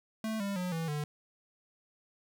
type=tone with pitch steps; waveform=square; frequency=220 / 199.42 / 180.77 / 163.86 / 148.54 Hz; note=A3 / G3 / F#3 / E3 / D3; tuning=0 / +30 / -40 / -10 / +20 cents; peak=-33 dBFS; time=0.24-1.04 s; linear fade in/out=2 ms; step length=160 ms; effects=11-bit